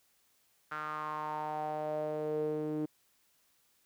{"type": "tone with band-pass filter sweep", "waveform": "sawtooth", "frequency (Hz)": 152.9, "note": "D#3", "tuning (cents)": -30, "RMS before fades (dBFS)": -36, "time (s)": [0.71, 2.86], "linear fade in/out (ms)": 10, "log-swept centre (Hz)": [1400, 340], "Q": 5.4, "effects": ["white hiss -71 dBFS RMS until 3.85 s"]}